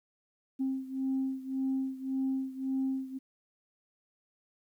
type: beating tone pair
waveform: sine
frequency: 264.9 / 266.7 Hz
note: C4 / C4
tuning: +22 / +33 cents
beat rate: 1.8 Hz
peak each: -31 / -34 dBFS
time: 0.59-3.19 s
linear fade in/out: 20 ms
effects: tanh soft clip ceiling -24 dBFS + 11-bit